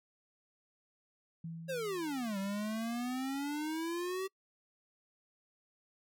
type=tone with exponential decay; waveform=sine; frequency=164.81 Hz; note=E3; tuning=in tune; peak=-38 dBFS; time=1.44-2.92 s; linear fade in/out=5 ms; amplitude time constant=320 ms
type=exponential two-way sweep; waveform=square; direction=down then up; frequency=554 to 192.4 to 387.1 Hz; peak=-35 dBFS; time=1.68-4.28 s; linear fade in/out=20 ms; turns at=2.38 s
effects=noise-tail reverb RT60 0.1 s tail -26 dB re dry + MP3 96 kbps